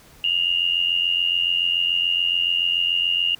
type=tone pair together; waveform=sine; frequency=2794 / 2881 Hz; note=F7 / F#7; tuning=0 / -47 cents; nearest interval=minor second; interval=53 cents; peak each=-21 dBFS; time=0.24-3.35 s; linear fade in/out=2 ms; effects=pink hiss -50 dBFS RMS until 3.39 s